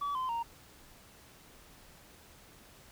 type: tone with pitch steps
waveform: sine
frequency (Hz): 1144 / 1031 / 929.2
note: D6 / C6 / A#5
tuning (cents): -46 / -26 / -6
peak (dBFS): -29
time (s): 0.01-0.43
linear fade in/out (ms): 10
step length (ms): 140
effects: tanh soft clip ceiling -31 dBFS + pink hiss -57 dBFS RMS until 2.91 s